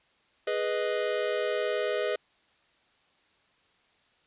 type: chord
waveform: square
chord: G# minor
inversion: none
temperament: equal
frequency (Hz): 415.3 / 493.9 / 622.3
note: G#4 / B4 / D#5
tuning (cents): 0 / 0 / 0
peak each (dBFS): -32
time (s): 0.47-2.16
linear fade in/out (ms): 5
effects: white hiss -66 dBFS RMS until 4.26 s + resampled to 8000 Hz